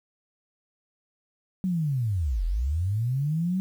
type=linear two-way sweep; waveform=sine; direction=down then up; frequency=191.6 to 39.2 to 191.6 Hz; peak=-23 dBFS; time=1.64-3.6 s; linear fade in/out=0 ms; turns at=2.45 s; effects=9-bit